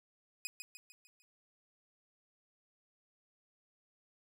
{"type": "tone with echo", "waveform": "15% pulse", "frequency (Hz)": 2505, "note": "D#7", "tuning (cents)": 11, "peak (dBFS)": -29, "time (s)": [0.45, 0.47], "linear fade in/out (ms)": 0, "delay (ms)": 150, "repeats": 5, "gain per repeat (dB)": -6, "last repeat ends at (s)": 1.22, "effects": []}